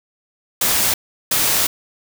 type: noise bursts at uneven times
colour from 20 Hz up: white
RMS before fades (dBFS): -17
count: 2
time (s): 0.61-0.94 / 1.31-1.67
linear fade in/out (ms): 5
effects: none